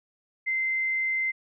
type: tone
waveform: sine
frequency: 2076 Hz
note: C7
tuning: 14 cents flat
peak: -24 dBFS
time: 0.46-1.32 s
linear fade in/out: 20 ms
effects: none